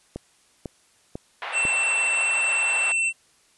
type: click train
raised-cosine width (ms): 2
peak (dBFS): -18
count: 4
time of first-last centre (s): 0.16-1.653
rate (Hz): 2.01
type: band-pass noise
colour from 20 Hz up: pink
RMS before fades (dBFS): -33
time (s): 1.42-2.92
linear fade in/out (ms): 0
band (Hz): 650 to 3000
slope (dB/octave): 24
type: tone with vibrato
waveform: square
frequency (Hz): 2689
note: E7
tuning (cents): +34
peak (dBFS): -21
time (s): 1.52-3.13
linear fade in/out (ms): 50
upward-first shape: sine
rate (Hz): 19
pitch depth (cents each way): 10
effects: white hiss -60 dBFS RMS until 3.57 s + resampled to 24000 Hz